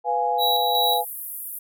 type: chord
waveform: sine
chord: F diminished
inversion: second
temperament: equal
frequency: 493.9 / 698.5 / 830.6 Hz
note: Cb5 / F5 / Ab5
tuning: 0 / 0 / 0 cents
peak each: -27 / -25 / -22 dBFS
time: 0.04-1.05 s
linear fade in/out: 50 ms
type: tone with tremolo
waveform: square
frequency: 3886 Hz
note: B7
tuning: 29 cents flat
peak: -21 dBFS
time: 0.38-1.01 s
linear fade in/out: 50 ms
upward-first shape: square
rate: 2.7 Hz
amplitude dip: 40%
type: band-pass noise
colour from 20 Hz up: pink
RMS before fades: -34 dBFS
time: 0.83-1.59 s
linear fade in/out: 5 ms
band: 11000 to 15000 Hz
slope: 48 dB/octave
effects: none

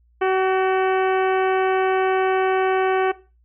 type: harmonic tone with a mistuned harmonic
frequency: 378.3 Hz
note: F#4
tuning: 38 cents sharp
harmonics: 1 / 2 / 3 / 4 / 5 / 6 / 7 / 8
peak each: -18 / -23 / -27 / -29 / -33 / -34 / -38 / -40 dBFS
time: 0.21-3.12 s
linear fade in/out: 10 ms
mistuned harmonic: 5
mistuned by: -45 cents
effects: noise-tail reverb RT60 0.3 s tail -17 dB re dry + added 59 Hz sine -55 dBFS peak until 3.44 s

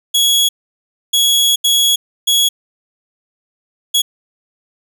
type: tone bursts at uneven times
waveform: sawtooth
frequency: 3344 Hz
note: G#7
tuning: 11 cents sharp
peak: -7 dBFS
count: 5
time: 0.14-0.49 / 1.13-1.56 / 1.64-1.96 / 2.27-2.49 / 3.94-4.02 s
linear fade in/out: 10 ms
effects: none

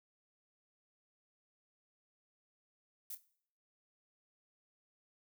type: noise with echo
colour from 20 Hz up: violet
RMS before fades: -44 dBFS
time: 3.1-3.15 s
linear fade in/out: 5 ms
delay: 26 ms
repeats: 3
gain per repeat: -12 dB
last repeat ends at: 3.228 s
effects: noise-tail reverb RT60 0.6 s tail -19 dB re dry

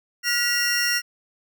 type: tone cluster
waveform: square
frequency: 1432 / 1932 / 2770 / 5530 Hz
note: F6 / B6 / F7 / F8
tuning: +43 / -39 / -15 / -18 cents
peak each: -28 / -25 / -29 / -25 dBFS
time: 0.23-1.02 s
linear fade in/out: 50 ms
effects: none

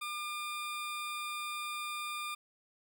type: tone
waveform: 20% pulse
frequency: 1203 Hz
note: D6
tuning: 41 cents sharp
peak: -32 dBFS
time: 0.01-2.35 s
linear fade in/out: 10 ms
effects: none

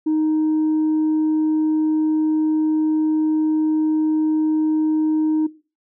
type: tone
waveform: sine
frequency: 311.1 Hz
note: D#4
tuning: in tune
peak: -14 dBFS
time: 0.06-5.47 s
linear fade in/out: 10 ms
effects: noise-tail reverb RT60 0.3 s tail -17 dB re dry + tanh soft clip ceiling -14 dBFS

